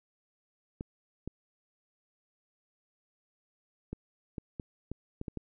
clicks, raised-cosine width 3 ms, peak -24 dBFS, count 9, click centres 0.809 / 1.276 / 3.93 / 4.382 / 4.598 / 4.916 / 5.214 / 5.282 / 5.373 s, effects none

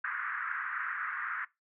white band-pass noise, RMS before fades -36 dBFS, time 0.04-1.45 s, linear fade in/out 5 ms, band 1200 to 1800 Hz, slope 48 dB/octave, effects noise-tail reverb RT60 0.2 s tail -20 dB re dry

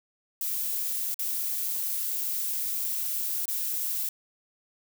violet noise with dropouts, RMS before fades -30 dBFS, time 0.41-4.09 s, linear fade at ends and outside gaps 2 ms, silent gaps 1.143-1.191 / 3.456-3.48 s, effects none

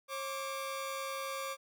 sawtooth tone pair together, 540 / 1170.3 Hz, C#5 / D6, -45 / -6 cents, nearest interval octave + minor second, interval 1339 cents, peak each -36 / -36 dBFS, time 0.08-1.57 s, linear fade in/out 50 ms, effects none

